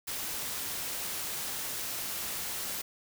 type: noise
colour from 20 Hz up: white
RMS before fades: -36 dBFS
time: 0.07-2.82 s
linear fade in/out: 10 ms
effects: none